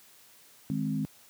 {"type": "chord", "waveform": "sine", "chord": "Ab major", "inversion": "second", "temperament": "equal", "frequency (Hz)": [155.56, 207.7, 261.6], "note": ["Eb3", "Ab3", "C4"], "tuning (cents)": [0, 0, 0], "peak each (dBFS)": -32, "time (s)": [0.7, 1.05], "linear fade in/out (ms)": 0, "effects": ["white hiss -57 dBFS RMS until 1.29 s", "high-pass 80 Hz 12 dB/octave"]}